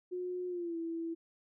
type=tone with pitch glide; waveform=sine; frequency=361.2 to 331.2 Hz; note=F#4 to E4; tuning=-42 to +8 cents; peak=-35 dBFS; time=0.11-1.15 s; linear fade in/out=20 ms; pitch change=-150 cents; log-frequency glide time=0.48-0.77 s; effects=none